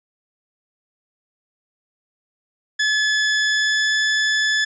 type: tone with pitch glide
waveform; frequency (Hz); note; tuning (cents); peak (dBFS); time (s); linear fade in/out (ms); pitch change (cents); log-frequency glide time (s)
sawtooth; 1718 to 1728; A6 to A6; -42 to -32; -13; 2.79-4.65; 10; +10; 3.47-3.97
effects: resampled to 16000 Hz